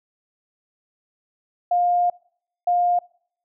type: tone bursts at uneven times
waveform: sine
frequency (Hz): 707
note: F5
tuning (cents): +21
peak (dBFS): -16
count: 2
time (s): 1.71-2.1 / 2.67-2.99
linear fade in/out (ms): 5
effects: noise-tail reverb RT60 0.6 s tail -24 dB re dry